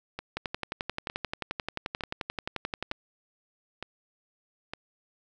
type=two click trains; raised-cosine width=0.3 ms; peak=-19 / -15 dBFS; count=6 / 30; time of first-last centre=0.19-4.735 / 0.37-2.914 s; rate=1.1 / 11.4 Hz; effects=none